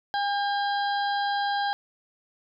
harmonic tone with a mistuned harmonic, 810 Hz, G#5, 43 cents flat, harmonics 1 / 2 / 4 / 5 / 6, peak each -25 / -31 / -37 / -39 / -41 dBFS, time 0.14-1.73 s, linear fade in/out 0 ms, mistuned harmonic 2, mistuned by -17 cents, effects none

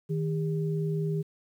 sine tone pair together, 157.5 / 402.9 Hz, D#3 / G4, +21 / +48 cents, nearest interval octave + major third, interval 1627 cents, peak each -27 / -33 dBFS, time 0.09-1.23 s, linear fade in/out 20 ms, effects 10-bit

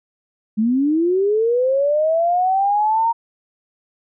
sine linear sweep, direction up, 207.7 to 932.3 Hz, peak -14 dBFS, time 0.57-3.13 s, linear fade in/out 20 ms, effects none

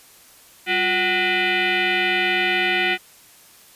sine tone with frequency modulation, 196 Hz, G3, in tune, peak -17 dBFS, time 0.66-2.98 s, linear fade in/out 50 ms, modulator 552 Hz, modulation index 5.2, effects white hiss -49 dBFS RMS until 3.75 s + resampled to 32000 Hz

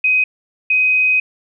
sine tone pair in turn, 2515 / 2515 Hz, D#7 / D#7, +18 / +18 cents, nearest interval unison, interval 0 cents, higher neither, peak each -11 dBFS, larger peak neither, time 0.04-0.24 / 0.7-1.2 s, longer second, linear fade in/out 5 ms, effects none

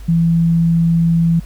sine tone, 167 Hz, E3, 23 cents sharp, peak -10 dBFS, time 0.08-1.4 s, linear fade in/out 10 ms, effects added 50 Hz sine -29 dBFS peak until 1.45 s + pink hiss -46 dBFS RMS until 1.45 s

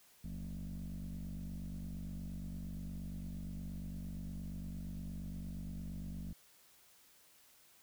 sine tone with frequency modulation, 116.54 Hz, A#2, in tune, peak -39 dBFS, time 0.24-6.33 s, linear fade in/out 5 ms, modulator 48.6 Hz, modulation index 2.2, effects tanh soft clip ceiling -39 dBFS + white hiss -65 dBFS RMS until 7.82 s

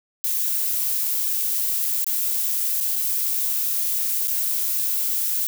violet noise with dropouts, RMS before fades -23 dBFS, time 0.24-5.47 s, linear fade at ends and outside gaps 0 ms, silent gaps 2.044-2.066 / 2.803-2.809 / 2.957-2.962 / 4.273-4.28 s, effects none

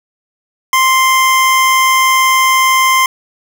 25% pulse tone, 1046.5 Hz, C6, in tune, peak -4 dBFS, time 0.73-3.06 s, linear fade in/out 2 ms, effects none

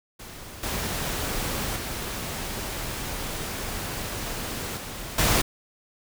pink noise with level steps, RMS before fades -41 / -29 / -32 / -36 / -21 dBFS, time 0.19-5.42 s, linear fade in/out 10 ms, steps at 0.63 / 1.76 / 4.77 / 5.18 s, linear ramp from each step 5 ms, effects none

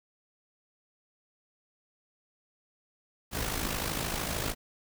pink noise with amplitude modulation, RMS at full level -30 dBFS, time 3.31-4.55 s, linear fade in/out 50 ms, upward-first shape sine, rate 53.2 Hz, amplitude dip 60%, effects none

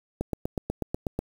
click train, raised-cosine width 2 ms, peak -14 dBFS, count 9, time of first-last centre 0.21-1.19 s, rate 8.16 Hz, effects 7-bit

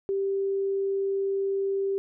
sine tone, 392 Hz, G4, in tune, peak -24 dBFS, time 0.09-1.98 s, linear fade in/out 0 ms, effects none

